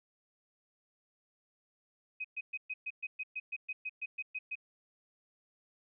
sine tone bursts, 2519 Hz, D#7, 21 cents sharp, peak -35 dBFS, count 15, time 2.2-4.555 s, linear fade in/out 10 ms, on 45 ms, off 120 ms, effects none

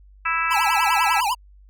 harmonic tone, 329.6 Hz, E4, in tune, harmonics 3 / 4 / 5 / 6 / 7 / 8, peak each -29 / -23 / -28 / -31 / -30 / -26 dBFS, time 0.25-1.21 s, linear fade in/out 10 ms
square tone with vibrato, 897 Hz, A5, 33 cents sharp, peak -20 dBFS, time 0.5-1.35 s, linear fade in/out 20 ms, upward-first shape triangle, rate 10 Hz, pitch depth 260 cents each way
effects added 49 Hz sine -46 dBFS peak until 1.69 s

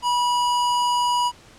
square tone, 973 Hz, B5, 26 cents flat, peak -19 dBFS, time 0.02-1.32 s, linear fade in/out 50 ms, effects pink hiss -49 dBFS RMS until 1.58 s + low-pass 8000 Hz 12 dB/octave

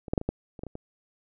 clicks, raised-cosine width 2 ms, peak -25 / -11 / -10 / -21 / -13 / -29 / -21 / -25 / -24 dBFS, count 9, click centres 0.082 / 0.135 / 0.178 / 0.214 / 0.29 / 0.592 / 0.635 / 0.667 / 0.754 s, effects none

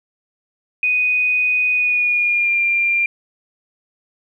sine tone with pitch glide, 2489 to 2386 Hz, D#7 to D7, 0 to +27 cents, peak -14 dBFS, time 0.83-3.06 s, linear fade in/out 2 ms, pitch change -73 cents, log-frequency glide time 1.72-2.62 s, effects 9-bit

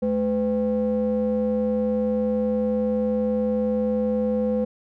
triangle ring-modulated tone, 144.7 Hz, D3, 25 cents flat, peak -15 dBFS, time 0.02-4.65 s, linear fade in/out 10 ms, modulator 360 Hz, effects none

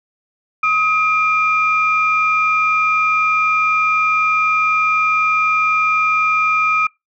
sine tone pair together, 1266 / 2390 Hz, D#6 / D7, +30 / +30 cents, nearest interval major seventh, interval 1100 cents, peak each -14 / -16 dBFS, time 0.63-6.87 s, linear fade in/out 5 ms, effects noise-tail reverb RT60 0.2 s tail -25 dB re dry + tanh soft clip ceiling -5 dBFS

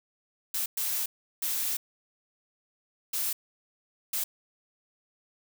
blue noise bursts at uneven times, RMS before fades -30 dBFS, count 5, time 0.54-0.66 / 0.77-1.06 / 1.42-1.77 / 3.13-3.33 / 4.13-4.24 s, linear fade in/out 5 ms, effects none

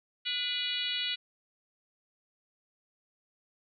harmonic tone with a mistuned harmonic, 486.4 Hz, B4, 26 cents flat, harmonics 3 / 4 / 5 / 6 / 7 / 8 / 9, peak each -44 / -42 / -40 / -34 / -38 / -36 / -41 dBFS, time 0.25-1.16 s, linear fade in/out 20 ms, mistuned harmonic 4, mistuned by +60 cents, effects none

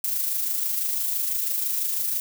violet noise with amplitude modulation, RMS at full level -24 dBFS, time 0.04-2.2 s, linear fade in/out 2 ms, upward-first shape sine, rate 26 Hz, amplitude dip 40%, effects none

